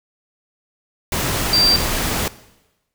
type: tone in noise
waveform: sine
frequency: 4699 Hz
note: D8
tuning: in tune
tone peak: -12 dBFS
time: 1.53-1.76 s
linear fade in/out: 2 ms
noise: pink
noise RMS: -21 dBFS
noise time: 1.12-2.28 s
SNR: +6 dB
effects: noise-tail reverb RT60 1.0 s tail -18 dB re dry